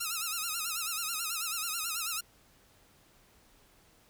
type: tone with vibrato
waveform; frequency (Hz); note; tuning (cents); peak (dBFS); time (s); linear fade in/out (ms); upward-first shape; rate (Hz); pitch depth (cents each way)
5% pulse; 1319; E6; +1; -21; 0-2.21; 10; sine; 9.2; 110
effects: pink hiss -63 dBFS RMS until 4.09 s